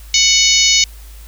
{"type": "harmonic tone with a mistuned harmonic", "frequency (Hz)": 742, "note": "F#5", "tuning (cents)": 5, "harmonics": [3, 4, 5, 6, 7, 8, 9], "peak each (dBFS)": [-17, -17, -17, -17, -17, -17, -17], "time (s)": [0.14, 0.84], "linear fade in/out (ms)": 2, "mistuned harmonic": 6, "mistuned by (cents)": -23, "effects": ["added 53 Hz sine -33 dBFS peak until 1.27 s", "white hiss -44 dBFS RMS until 1.27 s"]}